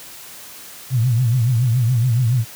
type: tone with vibrato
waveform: sine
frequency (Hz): 120.9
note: B2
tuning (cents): -36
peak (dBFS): -13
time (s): 0.9-2.45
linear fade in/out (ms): 50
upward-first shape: triangle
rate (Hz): 7.1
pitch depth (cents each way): 170
effects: white hiss -38 dBFS RMS until 2.55 s + high-pass 60 Hz 12 dB/octave